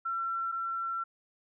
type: tone pair in turn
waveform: sine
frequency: 1353 / 1353 Hz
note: E6 / E6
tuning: +45 / +45 cents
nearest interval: unison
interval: 0 cents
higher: neither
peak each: -30 / -31 dBFS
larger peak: first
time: 0.05-0.52 / 0.52-1.04 s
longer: second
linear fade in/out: 10 ms
effects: none